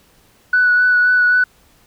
sine tone with vibrato, 1480 Hz, F#6, in tune, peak -9 dBFS, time 0.53-1.44 s, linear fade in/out 5 ms, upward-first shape sine, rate 3.8 Hz, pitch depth 16 cents each way, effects tanh soft clip ceiling -5 dBFS + pink hiss -53 dBFS RMS until 1.86 s

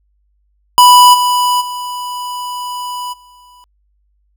square tone with level steps, 987.8 Hz, B5, in tune, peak -3 / -11 / -21 / -41 dBFS, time 0.78-3.64 s, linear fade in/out 0 ms, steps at 1.13 / 1.6 / 3.12 s, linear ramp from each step 20 ms, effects added 50 Hz sine -56 dBFS peak until 4.36 s

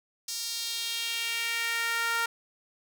sawtooth tone with high-pass filter sweep, 462.8 Hz, A#4, 13 cents flat, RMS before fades -31 dBFS, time 0.28-2.26 s, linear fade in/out 5 ms, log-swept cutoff 5300 to 1300 Hz, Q 2.1, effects none

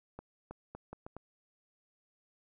accelerating click train, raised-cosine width 1 ms, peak -30 dBFS, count 6, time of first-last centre 0.19-1.166 s, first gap 320 ms, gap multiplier 0.75, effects none

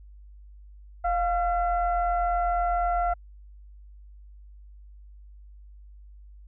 sine tone with frequency modulation, 703 Hz, F5, 11 cents sharp, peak -22 dBFS, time 1.04-3.14 s, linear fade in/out 10 ms, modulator 661 Hz, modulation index 0.76, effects added 50 Hz sine -45 dBFS peak until 6.47 s

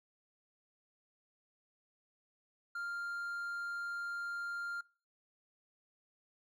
triangle tone, 1396.9 Hz, F6, in tune, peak -36 dBFS, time 2.75-4.81 s, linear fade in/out 5 ms, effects noise-tail reverb RT60 0.4 s tail -23 dB re dry

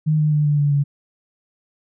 sine tone with pitch steps, 154.5 / 152.02 / 149.58 / 147.18 / 144.82 / 142.5 Hz, D#3 / D#3 / D3 / D3 / D3 / C#3, -12 / -40 / +32 / +4 / -24 / +48 cents, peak -14 dBFS, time 0.06-0.84 s, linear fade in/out 20 ms, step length 130 ms, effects none

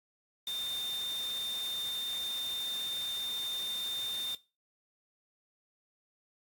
sine tone in noise, 3614 Hz, A7, 46 cents sharp, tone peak -34 dBFS, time 0.47-4.35 s, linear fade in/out 2 ms, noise white, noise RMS -45 dBFS, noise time 0.47-4.35 s, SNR +8 dB, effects noise-tail reverb RT60 0.3 s tail -19 dB re dry + AAC 64 kbps

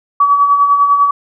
sine tone with tremolo, 1140 Hz, C#6, 48 cents sharp, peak -5 dBFS, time 0.2-1.11 s, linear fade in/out 5 ms, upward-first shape sine, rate 10 Hz, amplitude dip 50%, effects none

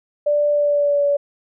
sine tone with pitch glide, 587.3 to 571.9 Hz, D5 to D5, 0 to -46 cents, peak -14 dBFS, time 0.26-1.17 s, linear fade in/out 10 ms, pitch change -46 cents, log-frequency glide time 0.5-1.06 s, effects none

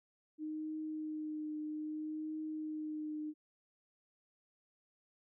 sine tone with vibrato, 308 Hz, D#4, 17 cents flat, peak -38 dBFS, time 0.38-3.34 s, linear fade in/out 50 ms, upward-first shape triangle, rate 0.62 Hz, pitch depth 21 cents each way, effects none

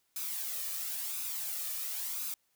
blue noise with flanger, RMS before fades -37 dBFS, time 0.16-2.34 s, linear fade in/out 2 ms, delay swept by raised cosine 0.79 to 1.7 ms, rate 0.96 Hz, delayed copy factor +0.5, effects white hiss -75 dBFS RMS until 2.55 s

